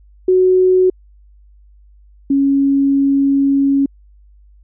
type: tone pair in turn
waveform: sine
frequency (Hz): 370 / 276.5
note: F#4 / C#4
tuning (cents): 0 / -4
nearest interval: perfect fourth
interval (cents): 504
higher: first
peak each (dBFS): -8 / -10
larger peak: first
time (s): 0.28-0.9 / 2.3-3.86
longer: second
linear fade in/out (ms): 5
effects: added 50 Hz sine -43 dBFS peak until 4.63 s